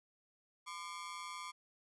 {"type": "ring-modulated tone", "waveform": "sawtooth", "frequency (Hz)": 1108.7, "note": "C#6", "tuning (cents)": 0, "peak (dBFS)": -37, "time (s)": [0.66, 1.52], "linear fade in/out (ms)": 20, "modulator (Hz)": 90, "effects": ["resampled to 24000 Hz"]}